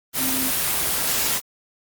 sine tone in noise, 261.6 Hz, C4, in tune, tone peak -27 dBFS, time 0.17-0.52 s, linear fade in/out 50 ms, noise white, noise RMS -22 dBFS, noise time 0.13-1.41 s, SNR -8 dB, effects Opus 24 kbps

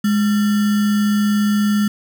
sine tone with sample-and-hold, 207.7 Hz, G#3, in tune, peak -13 dBFS, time 0.04-1.88 s, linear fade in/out 5 ms, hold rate 1575 Hz, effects none

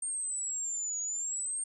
sine exponential two-way sweep, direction down then up, 8700 to 6730 to 8700 Hz, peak -32 dBFS, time 0.02-1.64 s, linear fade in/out 5 ms, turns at 1.01 s, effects none

